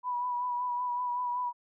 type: tone with vibrato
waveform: sine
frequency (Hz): 982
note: B5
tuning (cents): -10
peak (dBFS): -29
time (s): 0.03-1.53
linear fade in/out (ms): 50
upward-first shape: sine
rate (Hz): 5.3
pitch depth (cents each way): 28
effects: none